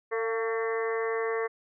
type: harmonic tone with a mistuned harmonic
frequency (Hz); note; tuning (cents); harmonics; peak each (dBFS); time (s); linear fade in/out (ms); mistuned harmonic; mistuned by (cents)
225.6; A3; +44; 2 / 3 / 4 / 5 / 6 / 7 / 8 / 9; -28 / -40 / -42 / -36 / -45 / -44 / -38 / -40; 0.11-1.48; 20; 3; +35
effects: none